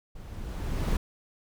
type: noise with level ramp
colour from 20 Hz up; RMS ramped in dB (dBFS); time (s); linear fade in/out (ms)
brown; -44 to -24; 0.15-0.97; 5
effects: none